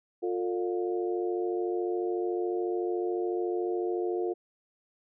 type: harmonic tone with a mistuned harmonic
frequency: 118.4 Hz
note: A#2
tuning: 27 cents sharp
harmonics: 3 / 4 / 5 / 6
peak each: -29 / -33 / -45 / -39 dBFS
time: 0.22-4.34 s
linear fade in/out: 20 ms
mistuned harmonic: 4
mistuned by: -92 cents
effects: none